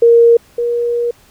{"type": "tone pair in turn", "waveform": "sine", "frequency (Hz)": [467.2, 475.4], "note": ["A#4", "A#4"], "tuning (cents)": [4, 34], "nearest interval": "unison", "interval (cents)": 30, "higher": "second", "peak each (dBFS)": [-4, -13], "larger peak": "first", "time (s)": [[0.02, 0.37], [0.58, 1.11]], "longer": "second", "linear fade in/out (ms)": 5, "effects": ["pink hiss -48 dBFS RMS until 1.3 s"]}